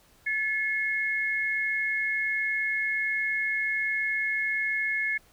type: tone pair together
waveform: sine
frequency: 1725.7 / 2167 Hz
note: A6 / C#7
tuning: -34 / -40 cents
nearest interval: major third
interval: 394 cents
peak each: -29 / -27 dBFS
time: 0.26-5.18 s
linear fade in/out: 10 ms
effects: pink hiss -60 dBFS RMS until 5.32 s